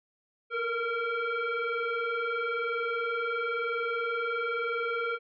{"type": "tone with frequency modulation", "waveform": "sine", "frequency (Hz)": 452.5, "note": "A4", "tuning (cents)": 48, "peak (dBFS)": -28, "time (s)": [0.5, 5.19], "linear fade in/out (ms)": 50, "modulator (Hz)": 924, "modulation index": 1.9, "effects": []}